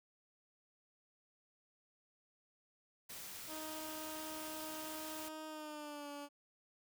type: noise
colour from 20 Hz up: white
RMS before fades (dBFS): -49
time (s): 3.09-5.29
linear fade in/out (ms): 10
type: tone with pitch glide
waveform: 15% pulse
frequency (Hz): 312.2 to 287.9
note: D#4 to D4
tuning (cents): +6 to -34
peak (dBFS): -39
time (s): 3.47-6.29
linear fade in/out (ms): 50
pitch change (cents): -140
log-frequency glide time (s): 5.47-6.09
effects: none